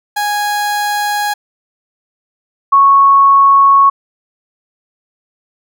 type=tone pair in turn; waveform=30% pulse / sine; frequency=828 / 1105.2 Hz; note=G#5 / C#6; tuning=-5 / -6 cents; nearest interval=perfect fourth; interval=499 cents; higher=second; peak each=-11 / -4 dBFS; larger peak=second; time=0.16-1.34 / 2.72-3.9 s; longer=neither; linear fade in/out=10 ms; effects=none